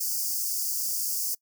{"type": "high-pass noise", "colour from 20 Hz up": "white", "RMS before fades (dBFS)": -29, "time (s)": [0, 1.35], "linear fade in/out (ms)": 10, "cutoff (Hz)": 4700, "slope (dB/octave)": 96, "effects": ["noise-tail reverb RT60 0.1 s tail -23 dB re dry"]}